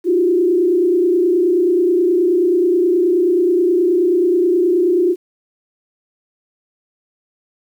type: tone with frequency modulation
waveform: sine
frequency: 355.1 Hz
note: F4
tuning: 29 cents sharp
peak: -11 dBFS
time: 0.04-5.16 s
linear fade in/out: 50 ms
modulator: 29.4 Hz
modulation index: 0.9
effects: 8-bit